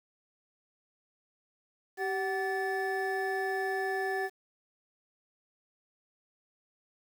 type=tone cluster; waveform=triangle; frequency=387.6 / 753 / 1745 Hz; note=G4 / F#5 / A6; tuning=-20 / +30 / -15 cents; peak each=-31 / -33 / -33 dBFS; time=1.97-4.3 s; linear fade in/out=50 ms; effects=9-bit